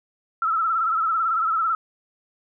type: tone with vibrato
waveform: sine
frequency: 1318.5 Hz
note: E6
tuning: in tune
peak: -19 dBFS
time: 0.42-1.75 s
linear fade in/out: 2 ms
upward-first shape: sine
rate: 18 Hz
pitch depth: 70 cents each way
effects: none